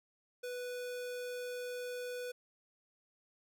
square tone, 493.9 Hz, B4, in tune, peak -40 dBFS, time 0.43-2.32 s, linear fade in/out 10 ms, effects none

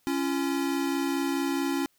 square tone pair together, 277.2 / 341.8 Hz, C#4 / F4, 0 / -37 cents, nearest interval major third, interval 363 cents, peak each -28 / -31 dBFS, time 0.07-1.86 s, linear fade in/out 0 ms, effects white hiss -68 dBFS RMS until 1.98 s

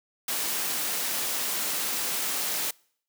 white noise, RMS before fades -29 dBFS, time 0.28-2.71 s, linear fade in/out 5 ms, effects noise-tail reverb RT60 0.6 s tail -26 dB re dry + high-pass 200 Hz 12 dB/octave

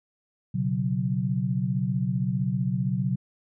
sine chord, B suspended second, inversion none, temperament just, 123.47 / 138.9 / 185.21 Hz, B2 / C#3 / F#3, 0 / +4 / +2 cents, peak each -28 / -28 / -27 dBFS, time 0.54-3.16 s, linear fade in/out 10 ms, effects none

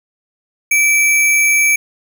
sine tone with sample-and-hold, 2318 Hz, D7, 23 cents flat, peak -9 dBFS, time 0.71-1.76 s, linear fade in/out 5 ms, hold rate 8820 Hz, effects none

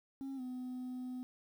sine tone with pitch glide, 270.5 to 252.4 Hz, C#4 to B3, -42 to +38 cents, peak -37 dBFS, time 0.21-1.23 s, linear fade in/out 0 ms, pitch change -120 cents, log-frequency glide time 0.36-0.41 s, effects tanh soft clip ceiling -39 dBFS + 11-bit

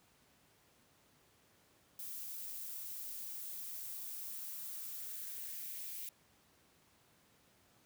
violet noise with high-pass filter sweep, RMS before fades -45 dBFS, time 1.99-6.09 s, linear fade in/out 2 ms, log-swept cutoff 250 to 2400 Hz, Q 2.3, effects pink hiss -69 dBFS RMS until 7.85 s + high-pass 80 Hz 12 dB/octave

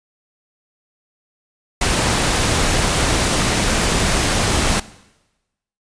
pink noise, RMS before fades -17 dBFS, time 1.81-4.8 s, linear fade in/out 5 ms, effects noise-tail reverb RT60 1.0 s tail -19 dB re dry + resampled to 22050 Hz

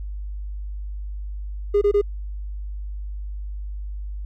triangle tone bursts, 408 Hz, G#4, 31 cents flat, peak -11 dBFS, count 3, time 1.74-2.015 s, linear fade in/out 10 ms, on 75 ms, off 25 ms, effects tanh soft clip ceiling -10 dBFS + added 50 Hz sine -28 dBFS peak until 4.25 s

